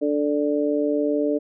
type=harmonic tone; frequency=146.83 Hz; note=D3; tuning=in tune; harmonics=2 / 3 / 4; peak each=-22 / -24 / -25 dBFS; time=0.01-1.39 s; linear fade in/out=20 ms; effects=none